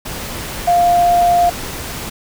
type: tone in noise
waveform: sine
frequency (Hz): 700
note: F5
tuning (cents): +4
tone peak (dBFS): -9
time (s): 0.67-1.5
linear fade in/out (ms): 10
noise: pink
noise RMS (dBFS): -26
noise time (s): 0.05-2.1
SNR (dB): +14
effects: none